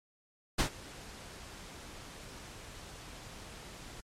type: noise with ADSR envelope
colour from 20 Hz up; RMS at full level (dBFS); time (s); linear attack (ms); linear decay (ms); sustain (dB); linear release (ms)
pink; -27; 0.58-4.01; 13; 98; -21; 11
effects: low-pass 9000 Hz 12 dB/octave + MP3 64 kbps